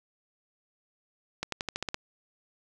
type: accelerating click train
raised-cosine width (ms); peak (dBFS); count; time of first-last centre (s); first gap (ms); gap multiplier
0.2; -14; 8; 1.43-1.944; 93; 0.92
effects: none